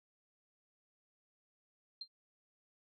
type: tone with exponential decay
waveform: sine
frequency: 4171 Hz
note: C8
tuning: 6 cents flat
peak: -38 dBFS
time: 2.01-2.08 s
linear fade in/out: 5 ms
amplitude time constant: 15 ms
effects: none